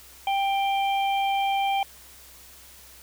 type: harmonic tone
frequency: 788 Hz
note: G5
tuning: 9 cents sharp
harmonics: 1 / 3 / 4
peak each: -22 / -32 / -34 dBFS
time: 0.27-1.83 s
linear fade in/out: 2 ms
effects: added 64 Hz sine -56 dBFS peak until 3.02 s + white hiss -49 dBFS RMS until 3.02 s